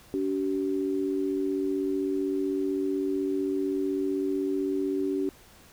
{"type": "tone pair together", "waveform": "sine", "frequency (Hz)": [286, 381.8], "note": ["D4", "G4"], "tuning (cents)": [-46, -46], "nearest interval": "perfect fourth", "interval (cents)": 500, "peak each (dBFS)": -28, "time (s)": [0.14, 5.29], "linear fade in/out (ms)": 0, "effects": ["pink hiss -54 dBFS RMS until 5.72 s"]}